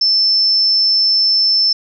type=tone; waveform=sine; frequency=5300 Hz; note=E8; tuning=9 cents sharp; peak=-10 dBFS; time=0.01-1.73 s; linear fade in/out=5 ms; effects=none